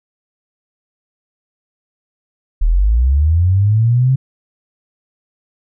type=linear sweep; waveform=sine; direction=up; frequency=35.7 to 134.4 Hz; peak=-9 dBFS; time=2.61-4.16 s; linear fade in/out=10 ms; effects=none